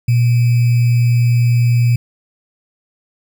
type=tone with sample-and-hold; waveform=sine; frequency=120 Hz; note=B2; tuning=49 cents flat; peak=-9 dBFS; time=0.08-1.96 s; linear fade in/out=5 ms; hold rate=2450 Hz; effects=none